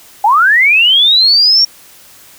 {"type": "linear sweep", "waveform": "sine", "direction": "up", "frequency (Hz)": [784, 5588], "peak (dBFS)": -5, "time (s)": [0.24, 1.65], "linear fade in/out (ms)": 5, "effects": ["white hiss -40 dBFS RMS until 2.38 s"]}